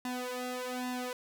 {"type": "tone with flanger", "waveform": "sawtooth", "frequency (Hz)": 250.5, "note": "B3", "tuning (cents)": 25, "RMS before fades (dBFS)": -37, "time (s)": [0.05, 1.13], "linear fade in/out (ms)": 2, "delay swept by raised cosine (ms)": [1.1, 2.5], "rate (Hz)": 1.2, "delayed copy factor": 0.95, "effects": []}